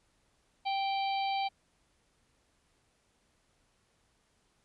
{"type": "harmonic tone with a mistuned harmonic", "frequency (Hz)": 784, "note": "G5", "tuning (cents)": 0, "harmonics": [1, 3, 4, 5, 6], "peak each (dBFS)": [-30, -40, -42, -44, -46], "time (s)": [0.65, 1.49], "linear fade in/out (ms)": 20, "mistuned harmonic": 6, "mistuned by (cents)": -35, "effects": ["pink hiss -72 dBFS RMS until 4.64 s", "resampled to 24000 Hz"]}